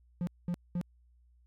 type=tone bursts; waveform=triangle; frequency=175.4 Hz; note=F3; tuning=8 cents sharp; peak=-28 dBFS; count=3; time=0.21-0.813 s; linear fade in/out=0 ms; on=61 ms; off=210 ms; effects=added 60 Hz sine -61 dBFS peak until 1.46 s